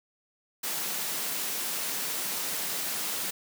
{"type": "high-pass noise", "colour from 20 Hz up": "white", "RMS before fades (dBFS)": -32, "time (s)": [0.63, 3.31], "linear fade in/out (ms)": 10, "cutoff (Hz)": 140, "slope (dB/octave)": 96, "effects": []}